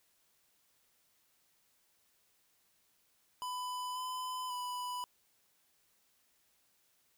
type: tone with pitch steps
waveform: square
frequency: 999 / 1011 / 991 Hz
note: B5 / B5 / B5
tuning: +20 / +40 / +6 cents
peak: -38 dBFS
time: 3.42-5.04 s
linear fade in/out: 0 ms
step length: 540 ms
effects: white hiss -73 dBFS RMS until 7.17 s